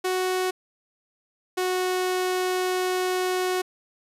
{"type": "tone pair in turn", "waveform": "sawtooth", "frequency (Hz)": [370, 367.7], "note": ["F#4", "F#4"], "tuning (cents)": [0, -11], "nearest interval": "unison", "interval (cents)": 11, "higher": "first", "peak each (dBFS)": -19, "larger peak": "neither", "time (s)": [[0.04, 0.51], [1.57, 3.62]], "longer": "second", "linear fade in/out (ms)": 10, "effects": ["resampled to 32000 Hz"]}